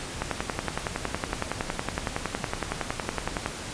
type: click train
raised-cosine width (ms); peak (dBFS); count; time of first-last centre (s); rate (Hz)
0.5; -11; 36; 0.22-3.461; 10.8
effects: pink hiss -36 dBFS RMS until 3.73 s + resampled to 22050 Hz